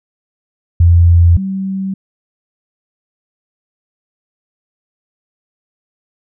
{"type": "tone pair in turn", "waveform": "sine", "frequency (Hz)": [85.6, 192.17], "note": ["F2", "G3"], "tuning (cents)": [-34, -34], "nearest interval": "octave + major second", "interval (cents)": 1400, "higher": "second", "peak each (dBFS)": [-4, -16], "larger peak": "first", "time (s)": [[0.8, 1.37], [1.37, 1.94]], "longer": "neither", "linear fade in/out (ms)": 5, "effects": []}